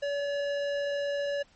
sine tone with hard clipping, 570 Hz, C#5, 48 cents sharp, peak -30 dBFS, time 0.02-1.43 s, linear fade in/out 10 ms, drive 14 dB, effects pink hiss -62 dBFS RMS until 1.55 s + MP3 32 kbps

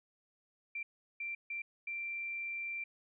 sine tone bursts at uneven times, 2357 Hz, D7, 6 cents sharp, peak -37 dBFS, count 4, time 0.75-0.83 / 1.2-1.35 / 1.5-1.62 / 1.87-2.84 s, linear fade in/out 5 ms, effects none

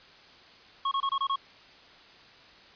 square tone bursts, 1095 Hz, C#6, 22 cents flat, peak -26 dBFS, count 6, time 0.85-1.359 s, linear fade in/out 5 ms, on 64 ms, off 25 ms, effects white hiss -53 dBFS RMS until 2.75 s + resampled to 11025 Hz

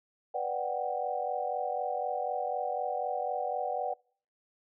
sine chord, G major seventh, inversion first, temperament equal, 493.9 / 587.3 / 740 / 784 Hz, B4 / D5 / F#5 / G5, 0 / 0 / 0 / 0 cents, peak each -37 / -36 / -33 / -37 dBFS, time 0.34-3.94 s, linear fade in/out 10 ms, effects noise-tail reverb RT60 0.5 s tail -26 dB re dry

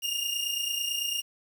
sawtooth tone pair together, 2812 / 2841 Hz, F7 / F7, +11 / +29 cents, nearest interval unison, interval 18 cents, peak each -28 dBFS, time 0.02-1.22 s, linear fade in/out 20 ms, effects 9-bit

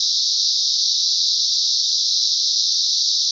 white band-pass noise, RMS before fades -19 dBFS, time 0-3.31 s, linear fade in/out 2 ms, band 3700 to 5800 Hz, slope 96 dB/octave, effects none

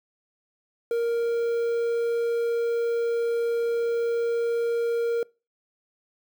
triangle tone with quantisation, 467.3 Hz, A#4, 4 cents sharp, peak -20 dBFS, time 0.91-5.23 s, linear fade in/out 2 ms, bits 8, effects noise-tail reverb RT60 0.3 s tail -25 dB re dry

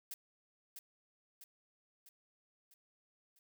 blue noise with echo, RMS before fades -44 dBFS, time 0.11-0.14 s, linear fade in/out 2 ms, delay 650 ms, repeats 5, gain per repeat -5 dB, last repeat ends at 3.39 s, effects none

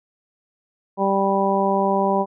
harmonic tone, 196 Hz, G3, in tune, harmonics 1 / 2 / 3 / 4 / 5, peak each -23 / -23 / -23 / -23 / -23 dBFS, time 0.97-2.26 s, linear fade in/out 50 ms, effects none

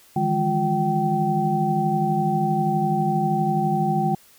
sine tone cluster, 153.6 / 165.9 / 204.6 / 354.4 / 772 Hz, D#3 / E3 / G#3 / F4 / G5, -22 / +11 / -26 / +25 / -27 cents, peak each -25 / -29 / -25 / -28 / -22 dBFS, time 0.16-4.15 s, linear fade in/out 5 ms, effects white hiss -53 dBFS RMS until 4.38 s

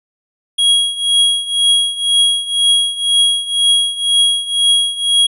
square tone with tremolo, 3300 Hz, G#7, 12 cents flat, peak -8 dBFS, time 0.58-5.27 s, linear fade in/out 10 ms, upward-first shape triangle, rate 2 Hz, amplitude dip 85%, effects resampled to 32000 Hz

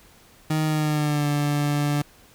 30% pulse tone with pitch glide, 155.56 to 145.98 Hz, D#3 to D3, 0 to -10 cents, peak -18 dBFS, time 0.5-2.02 s, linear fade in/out 5 ms, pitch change -110 cents, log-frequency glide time 0.65-1.27 s, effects pink hiss -53 dBFS RMS until 2.34 s

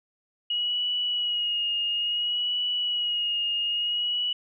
sine tone with vibrato, 2896 Hz, F#7, 38 cents flat, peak -24 dBFS, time 0.5-4.33 s, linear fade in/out 5 ms, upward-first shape sine, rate 0.58 Hz, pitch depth 31 cents each way, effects none

